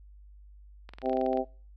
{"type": "clicks", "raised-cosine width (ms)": 0.3, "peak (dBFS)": -29, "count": 12, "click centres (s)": [0.891, 0.936, 0.985, 1.018, 1.059, 1.096, 1.131, 1.171, 1.213, 1.263, 1.331, 1.373]}
{"type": "harmonic tone", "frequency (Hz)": 130, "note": "C3", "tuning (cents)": -11, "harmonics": [2, 3, 4, 5, 6], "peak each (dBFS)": [-32, -32, -32, -32, -32], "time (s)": [1.02, 1.45], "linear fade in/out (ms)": 50}
{"effects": ["noise-tail reverb RT60 0.4 s tail -24 dB re dry", "added 50 Hz sine -49 dBFS peak until 1.76 s"]}